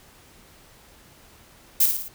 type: noise with echo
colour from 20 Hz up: violet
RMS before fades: -17 dBFS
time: 1.8-1.86 s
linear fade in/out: 5 ms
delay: 56 ms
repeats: 4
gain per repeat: -5 dB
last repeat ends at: 2.084 s
effects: pink hiss -52 dBFS RMS until 2.14 s